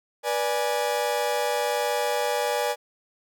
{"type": "chord", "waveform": "40% pulse", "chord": "G# diminished", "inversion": "first", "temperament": "equal with one note detuned", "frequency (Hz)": [486, 587.3, 830.6], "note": ["B4", "D5", "G#5"], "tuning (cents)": [-28, 0, 0], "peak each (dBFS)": -27, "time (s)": [0.23, 2.76], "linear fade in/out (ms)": 50, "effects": []}